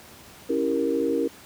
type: chord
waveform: sine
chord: C# diminished seventh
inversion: none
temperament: equal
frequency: 277.2 / 329.6 / 392 / 466.2 Hz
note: C#4 / E4 / G4 / Bb4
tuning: 0 / 0 / 0 / 0 cents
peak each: -27 / -27 / -30 / -25 dBFS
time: 0.49-1.28 s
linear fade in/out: 10 ms
effects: pink hiss -47 dBFS RMS until 1.45 s + high-pass 80 Hz 12 dB/octave